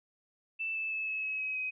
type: tone with pitch steps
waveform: sine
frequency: 2650 / 2629 / 2607 / 2586 / 2566 / 2545 / 2524 Hz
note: E7 / E7 / E7 / E7 / E7 / D#7 / D#7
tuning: +9 / -5 / -20 / -34 / -47 / +39 / +24 cents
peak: -32 dBFS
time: 0.59-1.71 s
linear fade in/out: 20 ms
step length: 160 ms
effects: none